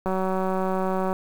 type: click train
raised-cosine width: 1 ms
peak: -13 dBFS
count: 202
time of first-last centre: 0.06-1.129 s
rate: 188 Hz
effects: 7-bit